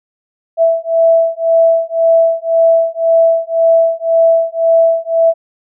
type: beating tone pair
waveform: sine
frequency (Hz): 659.3 / 661.2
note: E5 / E5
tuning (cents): 0 / +5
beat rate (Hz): 1.9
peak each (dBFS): -11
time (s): 0.57-5.34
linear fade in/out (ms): 50
effects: none